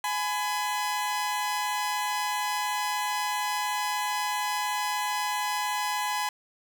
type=tone pair together; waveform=sawtooth; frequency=838 / 1005 Hz; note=G#5 / B5; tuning=+15 / +30 cents; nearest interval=minor third; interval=315 cents; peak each=-26 dBFS; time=0.04-6.29 s; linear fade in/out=2 ms; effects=none